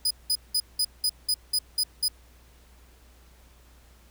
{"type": "tone bursts", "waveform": "sawtooth", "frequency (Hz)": 4978, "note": "D#8", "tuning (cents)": 0, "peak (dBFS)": -19, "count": 9, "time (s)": [0.05, 2.083], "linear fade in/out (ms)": 5, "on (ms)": 57, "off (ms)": 190, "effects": ["added 60 Hz sine -53 dBFS peak until 4.1 s", "pink hiss -59 dBFS RMS until 4.1 s"]}